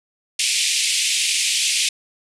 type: band-pass noise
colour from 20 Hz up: pink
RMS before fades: -20 dBFS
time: 0.39-1.89 s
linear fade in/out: 5 ms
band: 2300 to 9900 Hz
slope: 48 dB/octave
effects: none